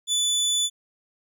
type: tone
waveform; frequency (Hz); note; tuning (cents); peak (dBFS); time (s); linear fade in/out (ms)
25% pulse; 3481; A7; -19; -17; 0.07-0.7; 50
effects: none